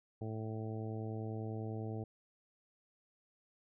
harmonic tone, 110 Hz, A2, in tune, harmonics 1 / 2 / 3 / 4 / 5 / 6 / 7, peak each -40 / -46 / -47 / -47 / -54 / -53 / -53 dBFS, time 0.21-2.04 s, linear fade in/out 5 ms, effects none

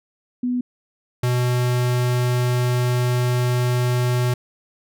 sine / square tone pair in turn, 247.4 / 123.7 Hz, B3 / B2, +3 / +3 cents, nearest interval octave, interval 1200 cents, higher first, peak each -19 / -18 dBFS, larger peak second, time 0.43-0.61 / 1.23-4.34 s, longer second, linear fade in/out 5 ms, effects none

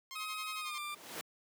10% pulse tone with tremolo, 1060 Hz, C6, 22 cents sharp, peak -34 dBFS, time 0.11-0.78 s, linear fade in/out 0 ms, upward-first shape sine, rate 11 Hz, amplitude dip 90%
20% pulse tone with pitch glide, 1265 to 1187.1 Hz, D#6 to D6, +28 to +18 cents, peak -34 dBFS, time 0.15-0.95 s, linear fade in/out 10 ms, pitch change -110 cents, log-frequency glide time 0.57-0.79 s
pink noise with exponential growth, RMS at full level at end -38 dBFS, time 0.65-1.21 s, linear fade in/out 0 ms, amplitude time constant 120 ms
effects high-pass 300 Hz 12 dB/octave

